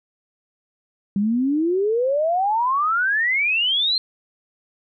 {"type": "exponential sweep", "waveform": "sine", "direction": "up", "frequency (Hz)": [194.1, 4220], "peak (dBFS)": -17, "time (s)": [1.16, 3.98], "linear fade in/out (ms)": 2, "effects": []}